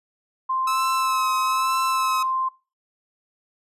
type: tone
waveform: sine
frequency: 1046.5 Hz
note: C6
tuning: in tune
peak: -21 dBFS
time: 0.49-2.49 s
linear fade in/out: 10 ms
type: tone with vibrato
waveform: sawtooth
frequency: 1300 Hz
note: E6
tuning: 24 cents flat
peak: -21 dBFS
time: 0.67-2.23 s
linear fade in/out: 5 ms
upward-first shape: sine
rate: 1.1 Hz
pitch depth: 37 cents each way
effects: noise-tail reverb RT60 0.3 s tail -20 dB re dry + resampled to 32000 Hz